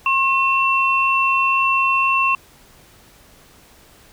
sine tone pair together, 1074 / 2701 Hz, C6 / E7, +45 / +42 cents, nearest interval octave + major third, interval 1597 cents, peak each -17 dBFS, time 0.06-2.35 s, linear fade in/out 2 ms, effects pink hiss -49 dBFS RMS until 4.12 s

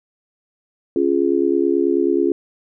sine chord, Db major, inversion none, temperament just, 277.2 / 346.5 / 415.8 Hz, Db4 / F4 / Ab4, 0 / -14 / +2 cents, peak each -20 / -17 / -20 dBFS, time 0.96-2.32 s, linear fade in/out 2 ms, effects none

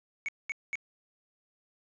triangle tone bursts, 2224 Hz, C#7, 5 cents sharp, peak -29 dBFS, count 3, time 0.26-0.755 s, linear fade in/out 0 ms, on 25 ms, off 210 ms, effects resampled to 16000 Hz

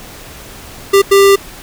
square tone bursts at uneven times, 395.6 Hz, G4, 16 cents sharp, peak -5 dBFS, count 2, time 0.93-1.02 / 1.11-1.36 s, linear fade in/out 10 ms, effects pink hiss -33 dBFS RMS until 1.62 s

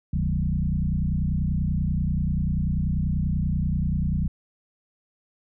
sine tone with frequency modulation, 113.4 Hz, A#2, 47 cents flat, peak -21 dBFS, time 0.13-4.28 s, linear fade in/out 5 ms, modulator 30.3 Hz, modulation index 2.7, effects none

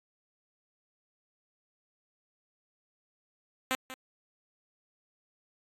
5% pulse tone with echo, 260 Hz, C4, 11 cents flat, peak -16 dBFS, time 3.71-3.75 s, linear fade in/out 0 ms, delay 190 ms, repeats 1, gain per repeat -13 dB, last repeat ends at 3.94 s, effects AAC 48 kbps

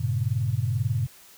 sine chord, G diminished, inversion none, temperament equal, 98 / 116.54 / 138.59 Hz, G2 / Bb2 / Db3, 0 / 0 / 0 cents, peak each -28 / -25 / -29 dBFS, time 0-1.07 s, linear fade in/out 10 ms, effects white hiss -51 dBFS RMS until 1.37 s

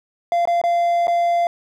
triangle tone with dropouts, 690 Hz, F5, 21 cents flat, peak -13 dBFS, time 0.32-1.47 s, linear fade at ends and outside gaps 1 ms, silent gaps 0.454-0.474 / 0.615-0.638 / 1.071-1.08 s, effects none

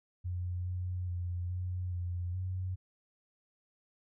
sine tone with pitch steps, 89.4 / 90.5 / 88.4 / 90.6 / 88.4 / 92.4 Hz, F2 / F#2 / F2 / F#2 / F2 / F#2, +41 / -38 / +22 / -36 / +22 / -2 cents, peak -33 dBFS, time 0.24-2.76 s, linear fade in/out 20 ms, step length 420 ms, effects none

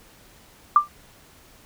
sine tone with exponential decay, 1185 Hz, D6, 15 cents sharp, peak -7 dBFS, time 0.76-0.88 s, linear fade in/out 2 ms, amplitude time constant 25 ms, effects pink hiss -52 dBFS RMS until 1.65 s

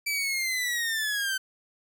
sawtooth linear sweep, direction down, 2326 to 1530 Hz, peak -23 dBFS, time 0.06-1.38 s, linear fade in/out 10 ms, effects none

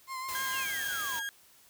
35% pulse tone with vibrato, 1046.5 Hz, C6, in tune, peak -34 dBFS, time 0.07-0.67 s, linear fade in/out 50 ms, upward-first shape triangle, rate 6.3 Hz, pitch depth 34 cents each way
white noise, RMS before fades -40 dBFS, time 0.28-1.2 s, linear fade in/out 10 ms
35% pulse tone with pitch glide, 1611 to 1629.7 Hz, G6 to G#6, +47 to -33 cents, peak -32 dBFS, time 0.35-1.29 s, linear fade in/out 0 ms, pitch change +20 cents, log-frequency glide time 0.78-0.95 s
sine exponential sweep, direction down, 3028 to 851 Hz, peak -38 dBFS, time 0.51-1.23 s, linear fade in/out 50 ms
effects white hiss -60 dBFS RMS until 1.69 s

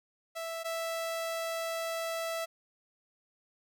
sawtooth tone pair in turn, 659.3 / 659.3 Hz, E5 / E5, 0 / 0 cents, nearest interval unison, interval 0 cents, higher neither, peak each -32 / -29 dBFS, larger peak second, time 0.35-0.64 / 0.64-2.46 s, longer second, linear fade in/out 20 ms, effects none

